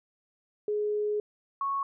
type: tone pair in turn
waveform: sine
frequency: 419.1 / 1104.7 Hz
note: G#4 / C#6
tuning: +16 / -6 cents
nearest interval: octave + perfect fourth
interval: 1678 cents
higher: second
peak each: -26 / -27 dBFS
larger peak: first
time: 0.68-1.2 / 1.61-1.83 s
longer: first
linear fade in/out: 2 ms
effects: none